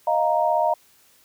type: chord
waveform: sine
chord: Eb suspended second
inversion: none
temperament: equal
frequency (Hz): 622.3 / 698.5 / 932.3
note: Eb5 / F5 / Bb5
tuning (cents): 0 / 0 / 0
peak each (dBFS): -22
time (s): 0.07-0.74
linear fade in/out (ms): 5
effects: white hiss -57 dBFS RMS until 1.24 s